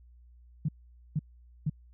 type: tone bursts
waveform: sine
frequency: 151.6 Hz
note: D#3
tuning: 45 cents flat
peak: -25 dBFS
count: 3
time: 0.65-1.698 s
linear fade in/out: 5 ms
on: 36 ms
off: 470 ms
effects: added 60 Hz sine -53 dBFS peak until 1.93 s